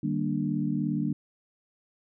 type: chord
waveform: sine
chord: Eb major seventh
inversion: none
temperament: equal with one note detuned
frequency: 152.98 / 196 / 233.1 / 293.7 Hz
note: Eb3 / G3 / Bb3 / D4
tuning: -29 / 0 / 0 / 0 cents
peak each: -31 dBFS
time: 0.03-1.13 s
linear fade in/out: 5 ms
effects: none